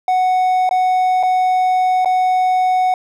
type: tone with dropouts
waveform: triangle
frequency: 740 Hz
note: F#5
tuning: in tune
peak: -10 dBFS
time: 0.08-2.94 s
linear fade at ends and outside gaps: 2 ms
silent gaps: 0.692-0.71 / 1.229-1.233 / 2.048-2.057 s
effects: none